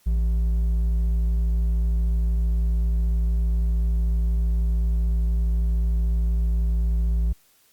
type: tone with hard clipping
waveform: sine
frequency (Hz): 56.5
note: A1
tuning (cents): +47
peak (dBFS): -20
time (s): 0.06-7.33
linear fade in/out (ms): 10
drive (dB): 4
effects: white hiss -60 dBFS RMS until 7.72 s + Opus 48 kbps